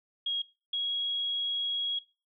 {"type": "tone pair in turn", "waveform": "sine", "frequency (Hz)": [3284, 3311], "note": ["G#7", "G#7"], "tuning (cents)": [-20, -6], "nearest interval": "unison", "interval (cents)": 14, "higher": "second", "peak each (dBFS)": -28, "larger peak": "neither", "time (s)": [[0.26, 0.42], [0.73, 1.99]], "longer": "second", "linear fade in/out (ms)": 5, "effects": ["noise-tail reverb RT60 0.3 s tail -20 dB re dry"]}